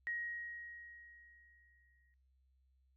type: tone with exponential decay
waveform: sine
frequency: 1889 Hz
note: A#6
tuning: 22 cents sharp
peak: -36 dBFS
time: 0.07-2.14 s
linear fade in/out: 0 ms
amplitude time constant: 450 ms
effects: noise-tail reverb RT60 0.6 s tail -23 dB re dry + added 65 Hz sine -70 dBFS peak until 2.96 s